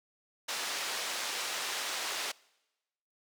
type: band-pass noise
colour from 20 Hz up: white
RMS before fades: -36 dBFS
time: 0.48-2.32 s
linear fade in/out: 10 ms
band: 450 to 5500 Hz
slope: 12 dB/octave
effects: noise-tail reverb RT60 1.0 s tail -24 dB re dry